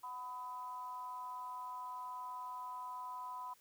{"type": "tone with amplitude modulation", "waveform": "sine", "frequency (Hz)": 1000, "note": "B5", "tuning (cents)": 21, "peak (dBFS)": -39, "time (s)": [0.03, 3.54], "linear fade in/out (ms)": 10, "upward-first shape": "sine", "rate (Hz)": 261, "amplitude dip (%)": 70, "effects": ["white hiss -68 dBFS RMS until 3.6 s"]}